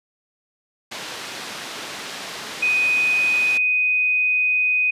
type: band-pass noise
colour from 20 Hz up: white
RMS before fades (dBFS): -33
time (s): 0.91-3.58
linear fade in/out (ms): 10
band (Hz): 160 to 4200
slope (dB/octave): 12
type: tone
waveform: sine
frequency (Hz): 2497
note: D#7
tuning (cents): +6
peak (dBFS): -16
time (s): 2.62-4.91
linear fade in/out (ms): 10
effects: resampled to 32000 Hz